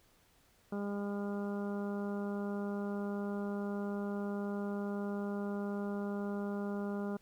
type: harmonic tone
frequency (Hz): 202.4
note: G#3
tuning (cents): -44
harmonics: 1 / 2 / 3 / 4 / 5 / 6 / 7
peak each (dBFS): -36 / -41 / -46 / -50 / -53 / -53 / -52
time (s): 0.72-7.17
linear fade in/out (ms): 5
effects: pink hiss -68 dBFS RMS until 7.21 s